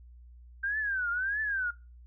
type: tone with vibrato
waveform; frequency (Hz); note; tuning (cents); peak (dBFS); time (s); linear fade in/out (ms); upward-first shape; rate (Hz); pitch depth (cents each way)
sine; 1564; G6; -4; -28; 0.63-1.71; 10; triangle; 1.6; 210
effects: noise-tail reverb RT60 0.3 s tail -23 dB re dry + added 60 Hz sine -49 dBFS peak until 2.06 s